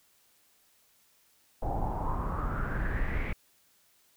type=noise with low-pass filter sweep; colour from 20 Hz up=brown; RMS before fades=-31 dBFS; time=1.62-3.33 s; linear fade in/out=5 ms; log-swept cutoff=720 to 2300 Hz; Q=6.9; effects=white hiss -66 dBFS RMS until 4.16 s